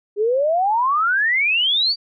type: exponential sweep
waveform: sine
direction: up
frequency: 400 to 4711 Hz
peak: -15 dBFS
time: 0.16-1.96 s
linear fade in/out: 50 ms
effects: none